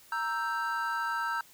triangle chord, E diminished, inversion second, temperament equal, 932.3 / 1318.5 / 1568 Hz, Bb5 / E6 / G6, 0 / 0 / 0 cents, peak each -32 / -32 / -32 dBFS, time 0.12-1.41 s, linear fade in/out 2 ms, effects white hiss -57 dBFS RMS until 1.53 s

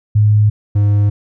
sine / triangle tone pair in turn, 105.6 / 102.65 Hz, G#2 / G#2, +29 / -20 cents, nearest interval unison, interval 49 cents, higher first, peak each -7 dBFS, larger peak neither, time 0.15-0.5 / 0.75-1.1 s, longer neither, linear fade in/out 10 ms, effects none

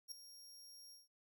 sawtooth tone with ADSR envelope, 5580 Hz, F8, 2 cents flat, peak -40 dBFS, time 0.08-1.08 s, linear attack 37 ms, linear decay 3 ms, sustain -13 dB, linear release 160 ms, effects none

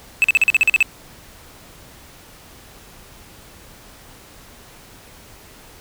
triangle tone bursts, 2616 Hz, E7, 14 cents flat, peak -8 dBFS, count 10, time 0.22-0.827 s, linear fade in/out 0 ms, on 22 ms, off 43 ms, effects pink hiss -44 dBFS RMS until 5.8 s

